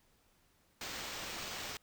violet noise with sample-and-hold, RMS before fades -43 dBFS, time 0.81-1.77 s, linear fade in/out 2 ms, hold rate 11025 Hz, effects pink hiss -71 dBFS RMS until 1.82 s

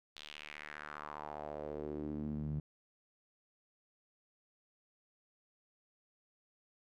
sawtooth tone with band-pass filter sweep, 74.9 Hz, D2, 35 cents sharp, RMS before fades -43 dBFS, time 0.16-2.6 s, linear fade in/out 5 ms, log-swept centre 3700 to 150 Hz, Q 3, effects none

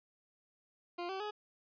20% pulse tone with pitch steps, 349.2 / 383 / 420.1 Hz, F4 / G4 / G#4, 0 / -40 / +20 cents, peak -33 dBFS, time 0.98-1.31 s, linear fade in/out 10 ms, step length 110 ms, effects resampled to 11025 Hz

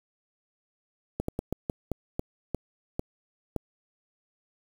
slowing click train, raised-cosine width 2 ms, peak -15 dBFS, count 10, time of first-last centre 1.2-3.563 s, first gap 84 ms, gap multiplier 1.27, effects 7-bit

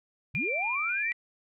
sine linear sweep, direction up, 98 to 1975.5 Hz, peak -32 dBFS, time 0.34-1.13 s, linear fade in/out 10 ms
sine tone with vibrato, 2377 Hz, D7, 20 cents sharp, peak -28 dBFS, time 0.35-1.12 s, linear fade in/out 0 ms, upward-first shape square, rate 3.7 Hz, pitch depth 20 cents each way
effects none

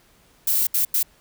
violet noise bursts at uneven times, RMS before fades -20 dBFS, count 3, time 0.47-0.67 / 0.74-0.85 / 0.94-1.03 s, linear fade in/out 5 ms, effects pink hiss -57 dBFS RMS until 1.2 s

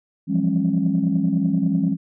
sine tone cluster, 168.4 / 178.5 / 202.1 / 271 Hz, E3 / F3 / G#3 / C#4, +37 / +38 / -47 / -39 cents, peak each -22 dBFS, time 0.27-1.97 s, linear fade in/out 50 ms, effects tanh soft clip ceiling -9 dBFS

